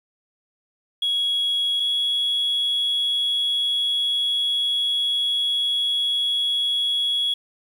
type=tone pair in turn; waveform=sine; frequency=3329 / 3346 Hz; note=G#7 / G#7; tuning=+3 / +12 cents; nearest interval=unison; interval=9 cents; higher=second; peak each=-18 dBFS; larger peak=neither; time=1.02-1.8 / 1.8-7.34 s; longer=second; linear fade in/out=5 ms; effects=tanh soft clip ceiling -16 dBFS + 8-bit